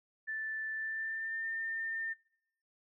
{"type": "tone with pitch glide", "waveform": "sine", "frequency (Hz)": [1760, 1806.3], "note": ["A6", "A6"], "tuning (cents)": [0, 45], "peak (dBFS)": -35, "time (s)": [0.27, 2.14], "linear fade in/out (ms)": 20, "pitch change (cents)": 45, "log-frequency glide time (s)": [0.73, 1.46], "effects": ["noise-tail reverb RT60 0.8 s tail -24 dB re dry"]}